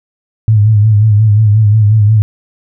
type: tone with vibrato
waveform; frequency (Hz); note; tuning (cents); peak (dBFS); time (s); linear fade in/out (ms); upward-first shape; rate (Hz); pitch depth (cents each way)
sine; 106.7; G#2; +47; -4; 0.48-2.22; 0; sine; 5.6; 67
effects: none